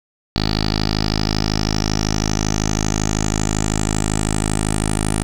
10% pulse tone with low-pass filter sweep, 52.7 Hz, G#1, 26 cents sharp, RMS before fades -19 dBFS, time 0.36-5.23 s, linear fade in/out 0 ms, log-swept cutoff 4400 to 9200 Hz, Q 8, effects 7-bit

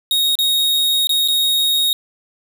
45% pulse tone with dropouts, 3751 Hz, A#7, 10 cents sharp, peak -14 dBFS, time 0.11-1.93 s, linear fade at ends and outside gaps 1 ms, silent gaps 0.354-0.388 / 1.071-1.093 / 1.277-1.284 s, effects none

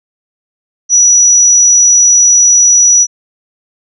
sine tone, 5870 Hz, F#8, 15 cents flat, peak -3 dBFS, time 0.89-3.07 s, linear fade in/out 50 ms, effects none

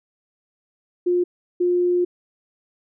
sine tone bursts at uneven times, 355 Hz, F4, 28 cents sharp, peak -16 dBFS, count 2, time 1.06-1.24 / 1.6-2.05 s, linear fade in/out 10 ms, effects none

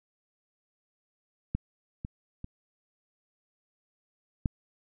clicks, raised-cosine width 5 ms, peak -16 / -23 / -26 / -14 dBFS, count 4, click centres 1.55 / 2.049 / 2.444 / 4.458 s, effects none

